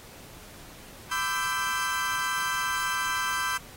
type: chord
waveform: 35% pulse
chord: E minor seventh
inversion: second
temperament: equal with one note detuned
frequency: 1007.4 / 1174.7 / 1318.5 / 1568 Hz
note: B5 / D6 / E6 / G6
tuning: +34 / 0 / 0 / 0 cents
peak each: -30 / -33 / -32 / -28 dBFS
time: 1.11-3.58 s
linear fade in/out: 10 ms
effects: pink hiss -48 dBFS RMS until 3.76 s + AAC 48 kbps